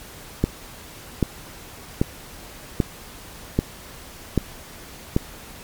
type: click train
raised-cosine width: 3 ms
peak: -4 dBFS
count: 7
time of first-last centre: 0.44-5.164 s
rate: 1.27 Hz
effects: pink hiss -41 dBFS RMS until 5.63 s + MP3 96 kbps